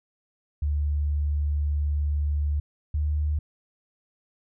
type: tone pair in turn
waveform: sine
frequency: 73.42 / 74.92 Hz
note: D2 / D2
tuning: 0 / +35 cents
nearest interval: unison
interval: 35 cents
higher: second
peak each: -22 dBFS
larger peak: neither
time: 0.62-2.6 / 2.94-3.39 s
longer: first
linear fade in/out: 5 ms
effects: none